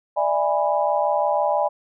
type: chord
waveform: sine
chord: E dominant seventh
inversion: third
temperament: just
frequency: 593.3 / 659.3 / 824.1 / 988.9 Hz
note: D5 / E5 / G#5 / B5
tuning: +18 / 0 / -14 / +2 cents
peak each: -22 / -25 / -22 / -26 dBFS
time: 0.16-1.69 s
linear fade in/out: 20 ms
effects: none